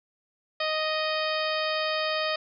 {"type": "harmonic tone with a mistuned harmonic", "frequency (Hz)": 622.3, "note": "D#5", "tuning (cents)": 0, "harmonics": [1, 2, 3, 4, 5, 6, 7, 8], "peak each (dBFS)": [-29, -32, -34, -35, -36, -37, -37, -38], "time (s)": [0.6, 2.36], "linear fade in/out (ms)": 5, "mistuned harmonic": 7, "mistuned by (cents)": 53, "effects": []}